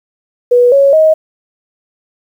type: tone with pitch steps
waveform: sine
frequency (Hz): 488.4 / 554.6 / 629.7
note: B4 / C#5 / D#5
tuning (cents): -19 / +1 / +21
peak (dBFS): -4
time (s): 0.51-1.14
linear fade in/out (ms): 10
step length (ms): 210
effects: 7-bit